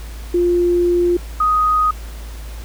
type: tone pair in turn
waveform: sine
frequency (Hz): 350.4 / 1248.7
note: F4 / D#6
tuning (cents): +6 / +6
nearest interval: octave + minor seventh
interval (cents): 2200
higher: second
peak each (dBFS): -12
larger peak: neither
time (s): 0.34-1.17 / 1.4-1.91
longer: first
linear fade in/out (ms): 5
effects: added 55 Hz sine -28 dBFS peak until 2.64 s + pink hiss -40 dBFS RMS until 2.64 s